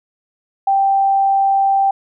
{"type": "tone", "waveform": "sine", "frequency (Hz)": 784, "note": "G5", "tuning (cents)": 0, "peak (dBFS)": -11, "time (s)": [0.67, 1.91], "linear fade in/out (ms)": 5, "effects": []}